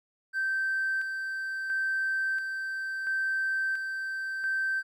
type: tone with tremolo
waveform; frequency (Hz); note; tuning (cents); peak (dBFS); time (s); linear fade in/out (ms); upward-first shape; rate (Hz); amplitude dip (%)
triangle; 1556; G6; -13; -23; 0.33-4.83; 50; square; 0.73; 50
effects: tanh soft clip ceiling -23 dBFS